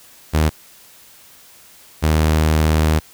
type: tone pair in turn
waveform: sawtooth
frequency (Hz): 77.78 / 78.08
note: D#2 / D#2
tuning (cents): 0 / +7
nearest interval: unison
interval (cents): 7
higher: second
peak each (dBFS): -9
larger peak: neither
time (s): 0.33-0.5 / 2.02-3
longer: second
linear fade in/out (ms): 20
effects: white hiss -46 dBFS RMS until 3.13 s